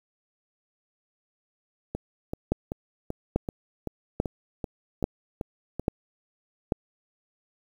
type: two click trains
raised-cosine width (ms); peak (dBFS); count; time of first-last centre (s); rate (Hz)
2; -17 / -9; 11 / 6; 1.95-5.796 / 2.52-6.722; 2.6 / 1.19
effects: 8-bit